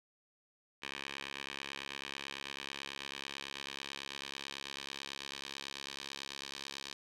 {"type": "tone with band-pass filter sweep", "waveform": "10% pulse", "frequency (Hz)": 69.1, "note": "C#2", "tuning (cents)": -5, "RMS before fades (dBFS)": -45, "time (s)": [0.82, 6.94], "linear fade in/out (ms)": 10, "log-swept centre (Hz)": [2700, 4100], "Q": 1.7, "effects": ["resampled to 32000 Hz"]}